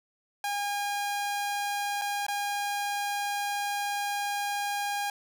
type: tone with dropouts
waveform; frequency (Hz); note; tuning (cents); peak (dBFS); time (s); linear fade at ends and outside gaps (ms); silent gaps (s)
sawtooth; 813; G#5; -37; -25; 0.44-5.1; 2; 2.014-2.018 / 2.266-2.283
effects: none